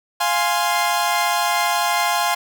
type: chord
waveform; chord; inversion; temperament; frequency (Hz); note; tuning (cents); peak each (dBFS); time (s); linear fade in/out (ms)
sawtooth; F minor; none; equal; 698.5 / 830.6 / 1046.5; F5 / Ab5 / C6; 0 / 0 / 0; -18; 0.2-2.35; 10
effects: none